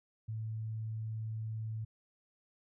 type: tone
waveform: sine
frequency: 110.3 Hz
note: A2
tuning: 5 cents sharp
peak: -36 dBFS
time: 0.28-1.85 s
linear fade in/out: 10 ms
effects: none